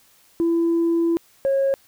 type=tone pair in turn; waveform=sine; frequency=335.3 / 545.3 Hz; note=E4 / C#5; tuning=+30 / -29 cents; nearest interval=minor sixth; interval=841 cents; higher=second; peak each=-15 dBFS; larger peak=neither; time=0.4-1.17 / 1.45-1.74 s; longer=first; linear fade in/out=0 ms; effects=tanh soft clip ceiling -14 dBFS + white hiss -56 dBFS RMS until 1.87 s